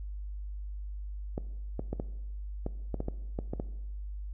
clicks, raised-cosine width 2 ms, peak -20 dBFS, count 11, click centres 1.379 / 1.794 / 1.93 / 1.999 / 2.664 / 2.943 / 3.004 / 3.084 / 3.389 / 3.535 / 3.599 s, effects noise-tail reverb RT60 1.0 s tail -17 dB re dry + added 50 Hz sine -36 dBFS peak until 4.33 s

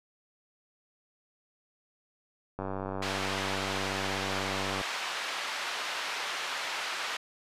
click train, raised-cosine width 1 ms, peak -21 dBFS, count 215, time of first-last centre 2.59-4.812 s, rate 96.3 Hz
pink band-pass noise, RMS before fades -35 dBFS, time 3.02-7.17 s, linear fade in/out 5 ms, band 1000 to 4300 Hz, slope 12 dB/octave
effects resampled to 32000 Hz

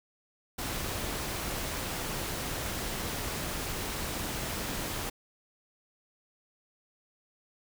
pink noise with amplitude modulation, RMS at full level -33 dBFS, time 0.58-5.1 s, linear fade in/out 10 ms, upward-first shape sine, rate 246 Hz, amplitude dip 40%, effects none

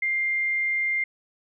sine tone, 2100 Hz, C7, 6 cents sharp, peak -22 dBFS, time 0.02-1.04 s, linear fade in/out 5 ms, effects none

